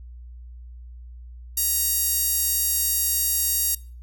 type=tone with high-pass filter; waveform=10% pulse; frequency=939 Hz; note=A#5; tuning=12 cents sharp; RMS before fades=-23 dBFS; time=1.57-3.75 s; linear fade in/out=5 ms; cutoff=9300 Hz; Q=7.8; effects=noise-tail reverb RT60 0.4 s tail -21 dB re dry + added 60 Hz sine -38 dBFS peak until 4.02 s